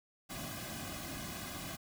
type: noise with comb filter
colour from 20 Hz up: pink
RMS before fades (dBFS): -43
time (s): 0.29-1.77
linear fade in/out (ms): 20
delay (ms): 2.2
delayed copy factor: -0.95
effects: none